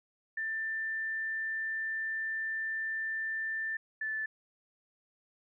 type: tone pair in turn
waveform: sine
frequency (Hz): 1780 / 1751.4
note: A6 / A6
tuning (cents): +20 / -8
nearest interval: unison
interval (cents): 28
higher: first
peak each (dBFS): -32 / -32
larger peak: neither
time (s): 0.37-3.77 / 4.01-4.26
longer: first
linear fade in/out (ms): 5
effects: none